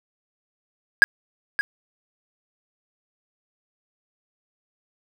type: tone with echo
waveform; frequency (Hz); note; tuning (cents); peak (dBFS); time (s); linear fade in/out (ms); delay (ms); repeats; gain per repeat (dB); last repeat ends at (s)
triangle; 1638; G#6; -24; -5; 1.02-1.04; 0; 570; 1; -12; 1.61
effects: none